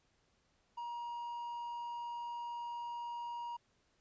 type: tone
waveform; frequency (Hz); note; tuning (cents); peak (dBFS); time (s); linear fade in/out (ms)
triangle; 949; A#5; +31; -38; 0.77-3.57; 10
effects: pink hiss -75 dBFS RMS until 4 s + resampled to 16000 Hz